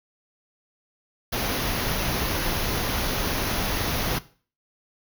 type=band-stop noise; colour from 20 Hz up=pink; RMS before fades=-26 dBFS; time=1.32-4.19 s; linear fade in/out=10 ms; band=6500 to 10000 Hz; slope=96 dB/octave; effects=noise-tail reverb RT60 0.4 s tail -17 dB re dry